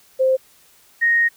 sine tone pair in turn, 523.3 / 1864.8 Hz, C5 / A#6, 0 / 0 cents, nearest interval octave + minor seventh, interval 2200 cents, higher second, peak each -13 dBFS, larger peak neither, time 0.19-0.37 / 1.01-1.29 s, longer second, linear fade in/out 20 ms, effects white hiss -53 dBFS RMS until 1.36 s

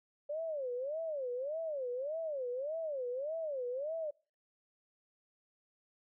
sine tone with vibrato, 566 Hz, C#5, 36 cents sharp, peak -35 dBFS, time 0.29-4.11 s, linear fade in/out 10 ms, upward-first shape sine, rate 1.7 Hz, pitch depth 260 cents each way, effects noise-tail reverb RT60 0.4 s tail -26 dB re dry

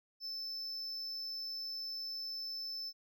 triangle tone, 5274 Hz, E8, in tune, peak -38 dBFS, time 0.2-2.93 s, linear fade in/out 50 ms, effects none

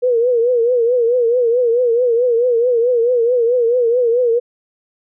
sine tone with vibrato, 480 Hz, B4, 49 cents flat, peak -11 dBFS, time 0.02-4.4 s, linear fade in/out 20 ms, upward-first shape triangle, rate 4.6 Hz, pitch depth 110 cents each way, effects none

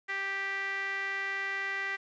sawtooth tone with band-pass filter, 392 Hz, G4, in tune, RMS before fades -34 dBFS, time 0.08-1.97 s, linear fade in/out 20 ms, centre 1900 Hz, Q 5.5, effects resampled to 16000 Hz + 10-bit

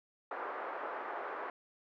white band-pass noise, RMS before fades -41 dBFS, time 0.31-1.5 s, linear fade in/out 2 ms, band 390 to 1400 Hz, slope 24 dB/octave, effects none

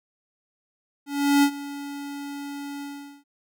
square tone with ADSR envelope, 283.9 Hz, C#4, 41 cents sharp, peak -15 dBFS, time 1.06-3.24 s, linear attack 370 ms, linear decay 73 ms, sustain -18 dB, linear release 420 ms, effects none

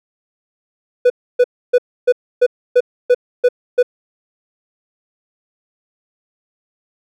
triangle tone bursts, 493.9 Hz, B4, in tune, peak -5 dBFS, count 9, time 1.05-3.829 s, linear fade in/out 10 ms, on 51 ms, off 290 ms, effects none

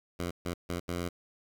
10% pulse tone bursts at uneven times, 87.31 Hz, F2, in tune, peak -24 dBFS, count 4, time 0.19-0.31 / 0.45-0.54 / 0.69-0.8 / 0.88-1.09 s, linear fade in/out 10 ms, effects 10-bit

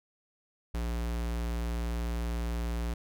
square tone, 58.27 Hz, A#1, in tune, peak -31 dBFS, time 0.74-2.94 s, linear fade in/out 5 ms, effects none

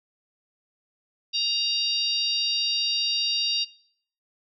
harmonic tone, 935 Hz, A#5, 5 cents sharp, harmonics 3 / 4 / 5 / 6, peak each -29 / -28 / -27 / -35 dBFS, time 1.33-3.65 s, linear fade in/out 20 ms, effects noise-tail reverb RT60 0.6 s tail -19 dB re dry

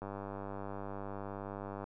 click train, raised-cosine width 1 ms, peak -28 dBFS, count 182, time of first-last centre 0.02-1.841 s, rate 99.4 Hz, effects none

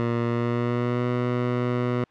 15% pulse tone with pitch glide, 118.1 to 122.97 Hz, A#2 to B2, +23 to -7 cents, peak -16 dBFS, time 0-2.04 s, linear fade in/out 0 ms, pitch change +70 cents, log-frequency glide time 0.27-1.08 s, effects white hiss -60 dBFS RMS until 2.1 s + low-pass 2000 Hz 12 dB/octave

